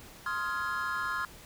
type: chord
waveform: triangle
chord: F minor seventh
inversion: second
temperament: just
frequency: 1047.7 / 1257.2 / 1396.9 / 1676.3 Hz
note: C6 / Eb6 / F6 / Ab6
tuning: +2 / +18 / 0 / +16 cents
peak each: -34 / -36 / -33 / -35 dBFS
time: 0.26-1.25 s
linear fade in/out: 2 ms
effects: pink hiss -51 dBFS RMS until 1.45 s